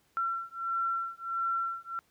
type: beating tone pair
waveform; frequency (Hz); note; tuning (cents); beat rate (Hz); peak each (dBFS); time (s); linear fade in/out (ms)
sine; 1355 / 1356.5; E6 / E6; +47 / +49; 1.5; -33 / -33; 0.17-1.99; 0
effects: pink hiss -69 dBFS RMS until 2.1 s + high-pass 80 Hz 12 dB/octave